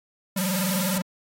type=tone with vibrato; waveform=square; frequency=187.2 Hz; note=F#3; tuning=20 cents sharp; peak=-25 dBFS; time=0.36-1.02 s; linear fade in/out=5 ms; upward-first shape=square; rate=20 Hz; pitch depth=95 cents each way
type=high-pass noise; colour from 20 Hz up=white; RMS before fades=-30 dBFS; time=0.37-0.98 s; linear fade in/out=5 ms; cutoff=1100 Hz; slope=12 dB/octave
effects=AAC 48 kbps